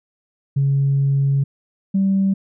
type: tone pair in turn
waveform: sine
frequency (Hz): 138.5 / 194.12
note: C#3 / G3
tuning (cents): -1 / -17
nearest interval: tritone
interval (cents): 584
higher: second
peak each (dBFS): -13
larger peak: neither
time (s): 0.56-1.44 / 1.94-2.34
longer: first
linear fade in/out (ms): 10
effects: tanh soft clip ceiling -10 dBFS